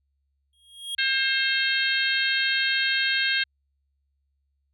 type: tone with exponential growth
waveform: square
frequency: 3268 Hz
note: G#7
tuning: 29 cents flat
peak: -27 dBFS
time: 0.53-0.95 s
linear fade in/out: 2 ms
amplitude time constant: 91 ms
type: harmonic tone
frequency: 533 Hz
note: C5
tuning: 32 cents sharp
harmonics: 3 / 4 / 5 / 6 / 7 / 8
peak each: -25 / -30 / -29 / -29 / -31 / -30 dBFS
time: 0.98-3.44 s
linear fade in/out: 10 ms
effects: added 69 Hz sine -70 dBFS peak until 4.73 s